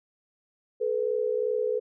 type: tone pair together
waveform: sine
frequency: 431.2 / 493.9 Hz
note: A4 / B4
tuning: -35 / 0 cents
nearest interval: major second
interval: 235 cents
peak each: -27 dBFS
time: 0.8-1.8 s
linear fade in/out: 20 ms
effects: none